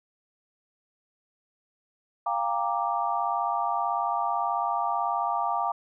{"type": "chord", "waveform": "sine", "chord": "G minor seventh", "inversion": "third", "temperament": "equal with one note detuned", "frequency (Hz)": [698.5, 796.8, 932.3, 1174.7], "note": ["F5", "G5", "Bb5", "D6"], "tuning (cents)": [0, 28, 0, 0], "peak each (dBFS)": -30, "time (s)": [2.26, 5.72], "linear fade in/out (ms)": 5, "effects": []}